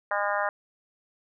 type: harmonic tone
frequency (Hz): 203.6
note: G#3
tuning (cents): -34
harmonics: 3 / 4 / 5 / 6 / 7 / 8 / 9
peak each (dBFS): -30 / -31 / -32 / -33 / -33 / -34 / -35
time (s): 0.11-0.49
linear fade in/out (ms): 2
effects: none